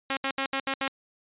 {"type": "tone bursts at uneven times", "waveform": "5% pulse", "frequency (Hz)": 270.3, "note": "C#4", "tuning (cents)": -44, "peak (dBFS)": -15, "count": 6, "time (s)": [[0.1, 0.17], [0.24, 0.31], [0.38, 0.46], [0.53, 0.6], [0.67, 0.74], [0.81, 0.88]], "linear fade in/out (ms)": 2, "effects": ["resampled to 8000 Hz"]}